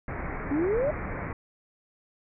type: low-pass noise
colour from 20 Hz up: pink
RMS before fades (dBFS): -34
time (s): 0.08-1.33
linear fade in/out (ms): 2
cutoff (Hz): 2300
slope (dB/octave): 96
type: exponential sweep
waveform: sine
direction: up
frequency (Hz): 271.3 to 625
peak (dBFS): -23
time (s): 0.51-0.91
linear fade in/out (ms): 5
effects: none